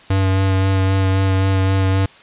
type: tone with vibrato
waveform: square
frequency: 95.8 Hz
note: G2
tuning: 39 cents flat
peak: -14 dBFS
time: 0.1-2.06 s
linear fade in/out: 5 ms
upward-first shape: sine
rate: 3.8 Hz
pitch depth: 15 cents each way
effects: white hiss -44 dBFS RMS until 2.22 s + resampled to 8000 Hz